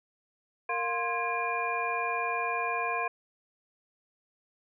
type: tone cluster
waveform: sine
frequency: 464.2 / 705 / 1049 / 1645 / 2408 Hz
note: A#4 / F5 / C6 / G#6 / D7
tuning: -7 / +16 / +4 / -17 / +43 cents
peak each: -37 / -34 / -32 / -37 / -34 dBFS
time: 0.69-3.08 s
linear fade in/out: 5 ms
effects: none